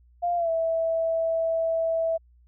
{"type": "tone with pitch glide", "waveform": "sine", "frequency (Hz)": [698.5, 655.5], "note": ["F5", "E5"], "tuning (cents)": [0, -10], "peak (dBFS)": -22, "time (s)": [0.22, 2.18], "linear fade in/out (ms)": 20, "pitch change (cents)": -110, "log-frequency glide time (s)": [0.36, 0.5], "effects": ["added 60 Hz sine -54 dBFS peak until 2.47 s"]}